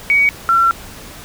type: tone pair in turn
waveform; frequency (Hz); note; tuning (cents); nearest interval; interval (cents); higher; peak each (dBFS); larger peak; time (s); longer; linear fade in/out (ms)
sine; 2254 / 1356.6; C#7 / E6; +28 / +49; major sixth; 879; first; -9; neither; 0.1-0.29 / 0.49-0.71; second; 0
effects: pink hiss -35 dBFS RMS until 1.24 s